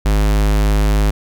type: tone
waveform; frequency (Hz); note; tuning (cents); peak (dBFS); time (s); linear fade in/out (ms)
square; 51.7; G#1; -7; -12; 0.05-1.11; 10
effects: none